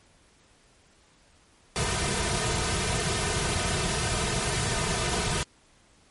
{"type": "noise with comb filter", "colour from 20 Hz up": "pink", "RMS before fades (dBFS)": -27, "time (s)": [1.76, 5.43], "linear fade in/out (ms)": 0, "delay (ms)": 3.6, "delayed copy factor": -0.85, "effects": ["pink hiss -60 dBFS RMS until 6.1 s", "MP3 48 kbps"]}